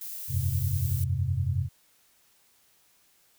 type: noise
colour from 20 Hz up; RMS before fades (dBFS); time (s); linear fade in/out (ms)
violet; -38; 0.01-1.04; 2
type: chord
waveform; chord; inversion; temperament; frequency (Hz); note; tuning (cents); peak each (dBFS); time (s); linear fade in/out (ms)
sine; F suspended second; none; equal; 87.31 / 98 / 130.81; F2 / G2 / C3; 0 / 0 / 0; -29; 0.28-1.69; 50
effects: white hiss -64 dBFS RMS until 3.38 s